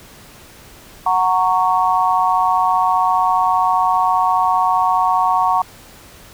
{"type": "chord", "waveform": "sine", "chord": "F# major", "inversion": "none", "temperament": "just", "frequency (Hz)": [740, 925, 1110], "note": ["F#5", "A#5", "C#6"], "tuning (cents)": [0, -14, 2], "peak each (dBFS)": -17, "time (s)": [1.06, 5.62], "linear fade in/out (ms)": 5, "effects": ["pink hiss -42 dBFS RMS until 6.33 s"]}